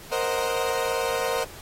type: chord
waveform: 30% pulse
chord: C half-diminished seventh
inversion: third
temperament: equal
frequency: 466.2 / 523.3 / 622.3 / 740 Hz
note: Bb4 / C5 / Eb5 / Gb5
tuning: 0 / 0 / 0 / 0 cents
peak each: -25 / -25 / -29 / -29 dBFS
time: 0.11-1.45 s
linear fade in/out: 20 ms
effects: pink hiss -44 dBFS RMS until 1.61 s + AAC 48 kbps